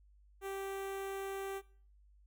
sawtooth tone with notch filter, 390.3 Hz, G4, 8 cents flat, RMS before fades -41 dBFS, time 0.41-1.62 s, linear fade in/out 50 ms, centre 4700 Hz, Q 1.1, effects noise-tail reverb RT60 0.5 s tail -21 dB re dry + added 50 Hz sine -61 dBFS peak until 2.26 s

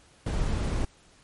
brown noise, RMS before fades -27 dBFS, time 0.26-0.85 s, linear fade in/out 5 ms, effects pink hiss -58 dBFS RMS until 1.23 s + MP3 48 kbps

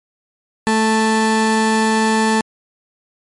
30% pulse tone pair together, 220 / 880 Hz, A3 / A5, 0 / 0 cents, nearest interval 2 octaves, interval 2400 cents, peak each -12 / -17 dBFS, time 0.67-2.41 s, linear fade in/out 0 ms, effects MP3 48 kbps

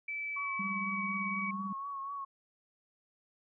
sine tone with pitch glide, 2313 to 2268 Hz, D7 to C#7, -27 to +39 cents, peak -35 dBFS, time 0.08-1.51 s, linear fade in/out 5 ms, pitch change -34 cents, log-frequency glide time 0.18-1.06 s
sine tone with vibrato, 1108.7 Hz, C#6, in tune, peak -37 dBFS, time 0.36-2.25 s, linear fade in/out 10 ms, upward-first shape triangle, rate 4.1 Hz, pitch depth 42 cents each way
sine tone with tremolo, 196.6 Hz, G3, 5 cents sharp, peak -35 dBFS, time 0.59-1.73 s, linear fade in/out 5 ms, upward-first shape sine, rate 18 Hz, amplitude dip 55%
effects none

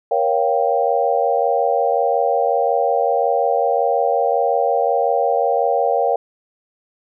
sine chord, G half-diminished seventh, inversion first, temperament equal with one note detuned, 472.7 / 554.4 / 698.5 / 784 Hz, Bb4 / Db5 / F5 / G5, +24 / 0 / 0 / 0 cents, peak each -20 dBFS, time 0.11-6.16 s, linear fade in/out 5 ms, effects none

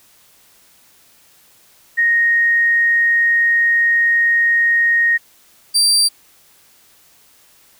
sine / 30% pulse tone pair in turn, 1864.7 / 4699 Hz, A#6 / D8, 0 / 0 cents, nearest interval octave + major third, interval 1600 cents, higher second, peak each -11 / -8 dBFS, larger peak second, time 1.97-5.18 / 5.74-6.09 s, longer first, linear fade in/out 20 ms, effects white hiss -51 dBFS RMS until 7.79 s

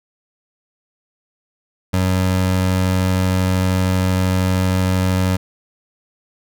25% pulse tone, 92.9 Hz, F#2, 7 cents sharp, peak -11 dBFS, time 1.93-5.37 s, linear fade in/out 10 ms, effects none

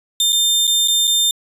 sawtooth tone with dropouts, 3600 Hz, A7, 39 cents sharp, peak -10 dBFS, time 0.2-1.31 s, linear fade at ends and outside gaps 2 ms, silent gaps 0.323-0.328 / 0.67-0.676 / 0.876-0.882 / 1.072-1.076 s, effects resampled to 32000 Hz

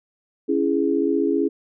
sine chord, C# minor, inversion none, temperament just, 277.2 / 332.6 / 415.8 Hz, C#4 / E4 / G#4, 0 / +16 / +2 cents, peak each -22 dBFS, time 0.48-1.49 s, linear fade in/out 20 ms, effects none

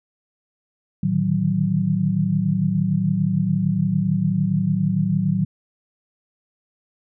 sine tone cluster, 111.9 / 149.8 / 156.6 / 187.3 Hz, A2 / D3 / D#3 / F#3, +30 / +35 / +11 / +21 cents, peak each -26 / -28 / -22 / -20 dBFS, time 1.03-5.45 s, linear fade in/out 5 ms, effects none

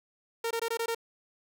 sawtooth tone bursts, 460 Hz, A#4, 23 cents flat, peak -25 dBFS, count 6, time 0.44-0.948 s, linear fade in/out 5 ms, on 68 ms, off 20 ms, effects none

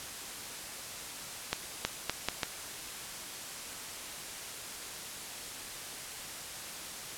accelerating click train, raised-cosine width 0.2 ms, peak -11 dBFS, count 5, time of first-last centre 1.53-2.432 s, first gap 320 ms, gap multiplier 0.77, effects white hiss -42 dBFS RMS until 7.17 s + low-pass 11000 Hz 12 dB/octave

